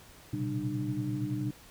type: tone cluster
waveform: sine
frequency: 116.9 / 125.8 / 137.9 / 194.1 / 301.3 Hz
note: A#2 / B2 / C#3 / G3 / D4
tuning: +5 / +32 / -9 / -17 / +44 cents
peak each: -39 / -35 / -39 / -39 / -34 dBFS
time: 0.33-1.51 s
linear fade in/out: 5 ms
effects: pink hiss -54 dBFS RMS until 1.7 s